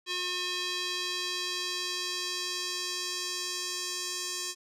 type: tone with band-pass filter sweep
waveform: square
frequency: 360.6 Hz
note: F#4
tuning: 45 cents flat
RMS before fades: -34 dBFS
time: 0.06-4.55 s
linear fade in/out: 50 ms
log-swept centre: 3700 to 6300 Hz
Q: 1.7
effects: none